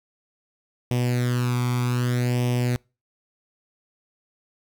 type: tone with flanger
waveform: sawtooth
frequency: 123 Hz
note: B2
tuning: 7 cents flat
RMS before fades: -23 dBFS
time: 0.91-2.76 s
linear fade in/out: 0 ms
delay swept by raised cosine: 0.35 to 0.88 ms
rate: 0.64 Hz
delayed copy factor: +0.75
effects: noise-tail reverb RT60 0.3 s tail -26 dB re dry